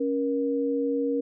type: tone pair together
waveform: sine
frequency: 277.2 / 473.4 Hz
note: C#4 / A#4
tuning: 0 / +27 cents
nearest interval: major sixth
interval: 927 cents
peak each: -26 dBFS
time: 0-1.21 s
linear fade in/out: 10 ms
effects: none